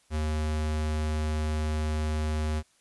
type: tone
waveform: square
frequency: 77 Hz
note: D#2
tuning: 17 cents flat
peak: -27 dBFS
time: 0.1-2.63 s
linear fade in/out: 50 ms
effects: white hiss -65 dBFS RMS until 2.8 s + resampled to 24000 Hz